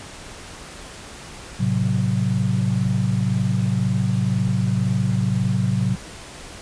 sine chord, F# diminished, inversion first, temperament equal with one note detuned, 110 / 131.95 / 185 Hz, A2 / C3 / F#3, 0 / +15 / 0 cents, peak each -22 dBFS, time 1.59-5.96 s, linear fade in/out 20 ms, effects pink hiss -38 dBFS RMS until 6.61 s + resampled to 22050 Hz

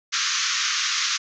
white band-pass noise, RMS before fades -24 dBFS, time 0.12-1.18 s, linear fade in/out 20 ms, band 1100 to 6700 Hz, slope 96 dB/octave, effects none

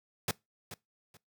pink noise with echo, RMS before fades -30 dBFS, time 0.28-0.31 s, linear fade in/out 2 ms, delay 430 ms, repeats 2, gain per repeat -13 dB, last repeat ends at 1.17 s, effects noise-tail reverb RT60 0.2 s tail -23 dB re dry + high-pass 100 Hz 12 dB/octave

